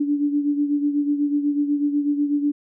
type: beating tone pair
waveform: sine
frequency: 288.9 / 297 Hz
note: D4 / D4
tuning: -28 / +20 cents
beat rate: 8.1 Hz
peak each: -19 / -26 dBFS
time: 0-2.52 s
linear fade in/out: 10 ms
effects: none